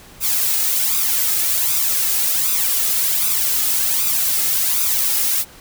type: noise with flanger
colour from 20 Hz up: blue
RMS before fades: -18 dBFS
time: 0.2-5.45 s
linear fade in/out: 50 ms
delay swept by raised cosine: 0.81 to 2.41 ms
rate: 1.3 Hz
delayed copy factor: +0.7
effects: pink hiss -43 dBFS RMS until 5.6 s